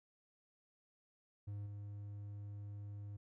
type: tone with level steps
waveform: triangle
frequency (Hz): 102.2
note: G#2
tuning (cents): -27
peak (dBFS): -40 / -43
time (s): 1.47-3.17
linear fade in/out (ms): 10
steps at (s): 1.66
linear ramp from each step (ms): 5
effects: none